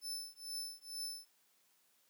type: tone with tremolo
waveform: sawtooth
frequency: 5274 Hz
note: E8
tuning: in tune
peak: -36 dBFS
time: 0.01-1.29 s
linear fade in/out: 50 ms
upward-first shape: triangle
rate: 2.2 Hz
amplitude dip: 100%
effects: white hiss -73 dBFS RMS until 2.09 s + high-pass 150 Hz 12 dB/octave